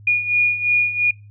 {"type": "beating tone pair", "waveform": "sine", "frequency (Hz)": [2439, 2441.9], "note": ["D#7", "D#7"], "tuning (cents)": [-35, -33], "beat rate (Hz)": 2.9, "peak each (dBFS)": [-21, -16], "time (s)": [0.07, 1.11], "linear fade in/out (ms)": 5, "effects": ["noise-tail reverb RT60 0.3 s tail -25 dB re dry", "added 103 Hz sine -40 dBFS peak until 1.3 s"]}